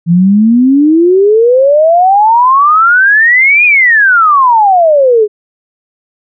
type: exponential two-way sweep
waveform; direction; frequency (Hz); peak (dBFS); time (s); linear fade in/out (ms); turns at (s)
sine; up then down; 164.81 to 2489 to 407.5; -3; 0.06-5.28; 50; 3.65
effects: none